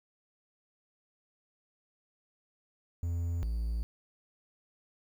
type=tone pair in turn; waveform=triangle; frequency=85.5 / 56.59 Hz; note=F2 / A1; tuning=-36 / +49 cents; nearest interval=perfect fifth; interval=715 cents; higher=first; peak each=-28 dBFS; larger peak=neither; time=3.03-3.43 / 3.43-3.83 s; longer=neither; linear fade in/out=0 ms; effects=10-bit